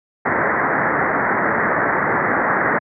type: low-pass noise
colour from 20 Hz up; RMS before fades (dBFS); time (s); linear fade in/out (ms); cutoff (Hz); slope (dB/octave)
white; -18; 0.25-2.79; 10; 2000; 96
effects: high-pass 150 Hz 12 dB/octave